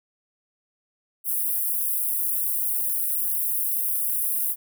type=high-pass noise; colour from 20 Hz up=white; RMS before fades=-25 dBFS; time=1.24-4.56 s; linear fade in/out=50 ms; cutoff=9900 Hz; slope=48 dB/octave; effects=none